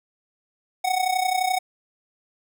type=tone with amplitude modulation; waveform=square; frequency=743 Hz; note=F#5; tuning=7 cents sharp; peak=-18 dBFS; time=0.84-1.59 s; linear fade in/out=10 ms; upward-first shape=sine; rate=31.6 Hz; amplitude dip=75%; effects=none